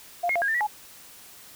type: tone with pitch steps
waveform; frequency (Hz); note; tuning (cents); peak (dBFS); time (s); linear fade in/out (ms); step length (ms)
sine; 700 / 2150 / 689 / 1631 / 1789 / 1933 / 843; F5 / C7 / F5 / G#6 / A6 / B6 / G#5; +4 / +47 / -24 / -32 / +28 / -38 / +26; -22; 0.23-0.671; 10; 63
effects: white hiss -48 dBFS RMS until 1.55 s